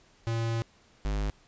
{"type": "tone pair in turn", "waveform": "square", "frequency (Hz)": [114.7, 50.96], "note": ["A#2", "G#1"], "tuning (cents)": [-28, -32], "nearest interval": "octave + major second", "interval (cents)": 1404, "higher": "first", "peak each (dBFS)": -28, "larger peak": "neither", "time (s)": [[0.27, 0.62], [1.05, 1.3]], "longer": "first", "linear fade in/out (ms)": 0, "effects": ["pink hiss -61 dBFS RMS until 1.47 s", "resampled to 16000 Hz"]}